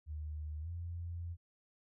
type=tone with pitch glide; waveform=sine; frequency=76.3 to 85.64 Hz; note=D#2 to F2; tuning=-33 to -33 cents; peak=-39 dBFS; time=0.06-1.37 s; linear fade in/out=50 ms; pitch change=+200 cents; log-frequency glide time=0.61-0.69 s; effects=none